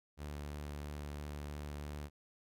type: tone with vibrato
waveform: sawtooth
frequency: 73.42 Hz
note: D2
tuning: in tune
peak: -38 dBFS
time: 0.17-2.1 s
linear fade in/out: 50 ms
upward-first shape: sine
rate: 3 Hz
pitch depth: 10 cents each way
effects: none